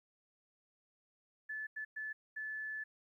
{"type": "tone bursts at uneven times", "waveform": "sine", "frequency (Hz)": 1735, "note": "A6", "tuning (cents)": -25, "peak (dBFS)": -39, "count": 4, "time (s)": [[1.49, 1.67], [1.76, 1.85], [1.96, 2.13], [2.36, 2.84]], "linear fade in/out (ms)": 10, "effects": ["13-bit"]}